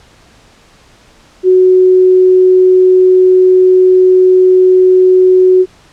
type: tone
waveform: sine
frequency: 370 Hz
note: F#4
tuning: in tune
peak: -3 dBFS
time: 1.43-5.66 s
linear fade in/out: 50 ms
effects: pink hiss -44 dBFS RMS until 5.92 s + low-pass 7000 Hz 12 dB/octave